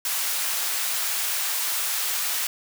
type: high-pass noise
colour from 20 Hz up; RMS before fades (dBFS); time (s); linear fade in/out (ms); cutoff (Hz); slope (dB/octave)
white; -26; 0.05-2.47; 2; 820; 12
effects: none